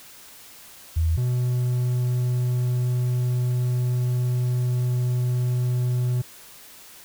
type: tone pair in turn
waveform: sine / triangle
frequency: 81.5 / 124 Hz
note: E2 / B2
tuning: -19 / +7 cents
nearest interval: perfect fifth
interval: 726 cents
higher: second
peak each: -18 dBFS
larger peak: neither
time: 0.96-1.17 / 1.17-6.22 s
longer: second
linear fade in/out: 10 ms
effects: white hiss -46 dBFS RMS until 7.04 s